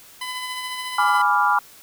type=tone with tremolo; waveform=15% pulse; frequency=1007 Hz; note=B5; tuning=33 cents sharp; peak=-20 dBFS; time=0.21-1.22 s; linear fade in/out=5 ms; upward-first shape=sine; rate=14 Hz; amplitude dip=30%
type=chord; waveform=sine; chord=G# diminished seventh; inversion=none; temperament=equal; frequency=830.6 / 987.8 / 1174.7 / 1396.9 Hz; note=G#5 / B5 / D6 / F6; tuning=0 / 0 / 0 / 0 cents; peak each=-21 dBFS; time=0.98-1.59 s; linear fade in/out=5 ms
effects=white hiss -47 dBFS RMS until 1.82 s